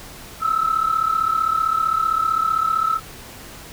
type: tone pair together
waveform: sine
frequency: 1290.5 / 1326 Hz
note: E6 / E6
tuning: -37 / +10 cents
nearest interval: unison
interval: 47 cents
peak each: -19 / -19 dBFS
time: 0.4-3 s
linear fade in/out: 50 ms
effects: tanh soft clip ceiling -10 dBFS + pink hiss -39 dBFS RMS until 3.72 s